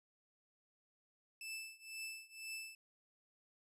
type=tone with tremolo; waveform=sawtooth; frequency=2637 Hz; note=E7; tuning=in tune; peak=-39 dBFS; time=1.41-2.75 s; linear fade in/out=2 ms; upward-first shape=triangle; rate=2 Hz; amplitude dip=95%; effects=resampled to 32000 Hz